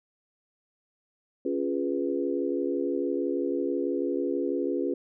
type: chord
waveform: sine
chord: C# dominant seventh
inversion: none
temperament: equal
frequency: 277.2 / 349.2 / 415.3 / 493.9 Hz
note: C#4 / E#4 / G#4 / B4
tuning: 0 / 0 / 0 / 0 cents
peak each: -30 / -30 / -32 / -33 dBFS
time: 1.45-4.94 s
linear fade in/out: 5 ms
effects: none